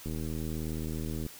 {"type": "click train", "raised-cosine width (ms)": 3, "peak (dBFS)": -24, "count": 96, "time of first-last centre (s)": [0.06, 1.264], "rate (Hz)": 78.9, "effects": ["white hiss -49 dBFS RMS until 1.39 s"]}